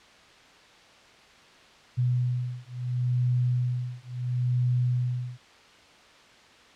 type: beating tone pair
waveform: sine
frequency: 123.6 / 124.33 Hz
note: B2 / B2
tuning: +2 / +12 cents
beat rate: 0.73 Hz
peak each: -27 dBFS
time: 1.97-5.38 s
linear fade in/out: 20 ms
effects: white hiss -53 dBFS RMS until 6.75 s + low-pass 4000 Hz 12 dB/octave